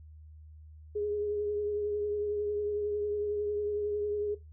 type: tone with vibrato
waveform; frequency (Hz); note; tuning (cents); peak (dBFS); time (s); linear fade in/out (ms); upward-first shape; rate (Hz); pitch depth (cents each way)
sine; 415.3; G#4; 0; -29; 0.95-4.35; 10; triangle; 11; 25
effects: noise-tail reverb RT60 0.2 s tail -17 dB re dry + added 77 Hz sine -48 dBFS peak until 4.52 s